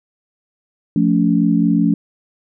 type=chord; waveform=sine; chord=F augmented; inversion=none; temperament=equal with one note detuned; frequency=174.61 / 220 / 283.3 Hz; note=F3 / A3 / C#4; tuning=0 / 0 / +38 cents; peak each=-16 dBFS; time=0.96-1.94 s; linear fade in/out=2 ms; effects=none